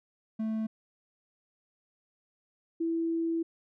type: tone pair in turn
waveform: triangle / sine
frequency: 220 / 330.5 Hz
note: A3 / E4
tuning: 0 / +5 cents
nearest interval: perfect fifth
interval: 705 cents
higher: second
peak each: -27 dBFS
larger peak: neither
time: 0.39-0.67 / 2.8-3.43 s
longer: second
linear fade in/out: 10 ms
effects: none

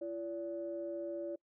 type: tone pair together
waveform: sine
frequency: 339.4 / 575 Hz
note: F4 / D5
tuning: -49 / -37 cents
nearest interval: major sixth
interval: 912 cents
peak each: -40 / -39 dBFS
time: 0.01-1.36 s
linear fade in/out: 10 ms
effects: noise-tail reverb RT60 0.1 s tail -23 dB re dry + tanh soft clip ceiling -29 dBFS

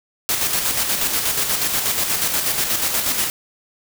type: noise with tremolo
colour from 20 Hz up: white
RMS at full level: -19 dBFS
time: 0.29-3.3 s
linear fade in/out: 0 ms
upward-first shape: square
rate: 8.3 Hz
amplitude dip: 40%
effects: none

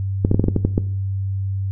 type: clicks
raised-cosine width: 3 ms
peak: -3 dBFS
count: 9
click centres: 0.249 / 0.314 / 0.345 / 0.396 / 0.441 / 0.484 / 0.563 / 0.65 / 0.779 s
effects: noise-tail reverb RT60 0.6 s tail -17 dB re dry + added 97 Hz sine -20 dBFS peak until 1.71 s

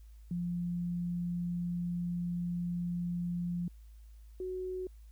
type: tone pair in turn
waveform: sine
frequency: 174.61 / 370 Hz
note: F3 / F#4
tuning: 0 / 0 cents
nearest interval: octave + minor second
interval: 1300 cents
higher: second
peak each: -32 / -35 dBFS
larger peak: first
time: 0.31-3.68 / 4.4-4.87 s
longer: first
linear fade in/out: 2 ms
effects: added 54 Hz sine -50 dBFS peak until 5.11 s + white hiss -72 dBFS RMS until 5.11 s

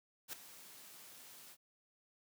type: noise with ADSR envelope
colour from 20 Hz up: white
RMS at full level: -42 dBFS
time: 0.28-1.57 s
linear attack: 50 ms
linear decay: 4 ms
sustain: -14 dB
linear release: 50 ms
effects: high-pass 100 Hz 12 dB/octave

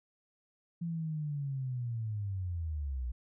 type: linear sweep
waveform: sine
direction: down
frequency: 171.3 to 58.27 Hz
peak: -33 dBFS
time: 0.81-3.12 s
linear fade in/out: 10 ms
effects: none

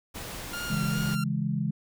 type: noise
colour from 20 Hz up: pink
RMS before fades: -38 dBFS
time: 0.14-1.16 s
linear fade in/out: 20 ms
type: tone with vibrato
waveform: sawtooth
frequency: 1396.9 Hz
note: F6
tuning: in tune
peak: -30 dBFS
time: 0.53-1.24 s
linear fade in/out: 5 ms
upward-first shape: sine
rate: 2.5 Hz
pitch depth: 25 cents each way
type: chord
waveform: sine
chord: C# minor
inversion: none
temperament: equal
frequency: 138.59 / 164.81 / 207.7 Hz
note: C#3 / E3 / G#3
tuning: 0 / 0 / 0 cents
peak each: -30 / -30 / -30 dBFS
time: 0.7-1.71 s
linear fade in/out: 5 ms
effects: none

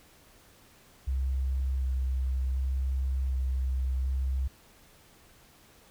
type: tone with vibrato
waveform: sine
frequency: 65.41 Hz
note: C2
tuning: in tune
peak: -26 dBFS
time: 1.07-4.48 s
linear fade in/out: 10 ms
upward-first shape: square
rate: 0.67 Hz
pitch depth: 13 cents each way
effects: pink hiss -58 dBFS RMS until 5.9 s

